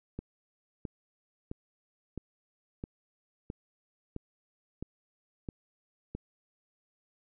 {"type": "click train", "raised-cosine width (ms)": 3, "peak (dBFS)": -24, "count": 10, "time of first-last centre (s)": [0.19, 6.15], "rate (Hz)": 1.51, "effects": []}